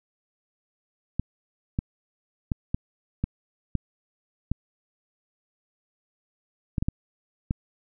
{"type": "clicks", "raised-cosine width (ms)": 5, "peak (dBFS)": -12, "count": 11, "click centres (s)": [1.196, 1.789, 2.518, 2.745, 3.24, 3.753, 4.516, 6.782, 6.825, 6.885, 7.509], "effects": []}